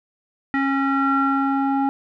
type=tone with low-pass filter sweep; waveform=square; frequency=273.5 Hz; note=C#4; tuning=23 cents flat; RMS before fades=-20 dBFS; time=0.54-1.89 s; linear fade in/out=0 ms; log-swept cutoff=1800 to 1000 Hz; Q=5.8; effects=none